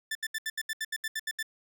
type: tone bursts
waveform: sawtooth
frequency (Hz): 1765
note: A6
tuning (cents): +5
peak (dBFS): -27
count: 12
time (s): 0.11-1.428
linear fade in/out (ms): 5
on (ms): 42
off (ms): 74
effects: none